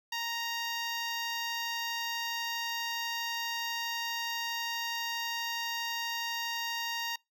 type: tone with notch filter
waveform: 10% pulse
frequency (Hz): 932.3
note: A#5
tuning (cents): 0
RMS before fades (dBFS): -35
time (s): 0.12-7.16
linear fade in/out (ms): 5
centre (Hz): 10000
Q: 1.2
effects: noise-tail reverb RT60 0.2 s tail -25 dB re dry